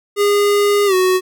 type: tone with pitch glide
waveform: square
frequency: 408.7 to 370.5 Hz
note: G#4 to F#4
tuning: -28 to +2 cents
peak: -12 dBFS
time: 0.16-1.21 s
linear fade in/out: 50 ms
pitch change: -170 cents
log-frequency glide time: 0.86-0.94 s
effects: none